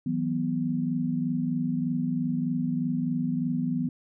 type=chord; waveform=sine; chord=E suspended second; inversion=none; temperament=equal with one note detuned; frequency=161.8 / 185 / 246.9 Hz; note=E3 / F#3 / B3; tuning=-32 / 0 / 0 cents; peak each=-30 / -32 / -27 dBFS; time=0.06-3.89 s; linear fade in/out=5 ms; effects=none